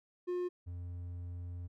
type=tone pair in turn; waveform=triangle; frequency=357.6 / 87.86 Hz; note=F4 / F2; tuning=+41 / +11 cents; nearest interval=2 octaves; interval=2430 cents; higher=first; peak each=-31 / -38 dBFS; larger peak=first; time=0.27-0.49 / 0.66-1.68 s; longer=second; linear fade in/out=20 ms; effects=none